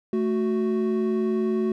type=tone pair together; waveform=triangle; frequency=220 / 370 Hz; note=A3 / F#4; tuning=0 / 0 cents; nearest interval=major sixth; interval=900 cents; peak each=-22 dBFS; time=0.13-1.72 s; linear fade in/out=2 ms; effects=none